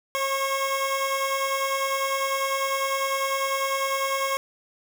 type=tone pair together; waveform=25% pulse; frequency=540.5 / 1091 Hz; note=C#5 / C#6; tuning=-44 / -28 cents; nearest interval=octave; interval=1216 cents; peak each=-23 dBFS; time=0.15-4.37 s; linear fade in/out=0 ms; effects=none